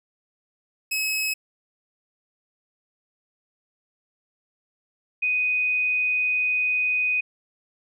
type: tone pair in turn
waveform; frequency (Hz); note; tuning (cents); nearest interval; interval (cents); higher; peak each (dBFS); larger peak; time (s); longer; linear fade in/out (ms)
sawtooth / sine; 2566 / 2494; E7 / D#7; -47 / +3; unison; 50; first; -20; neither; 0.91-1.34 / 5.22-7.21; second; 10
effects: none